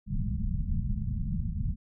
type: low-pass noise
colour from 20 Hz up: pink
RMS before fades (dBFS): -30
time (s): 0.06-1.76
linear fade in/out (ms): 50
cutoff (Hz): 220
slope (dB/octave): 96
effects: none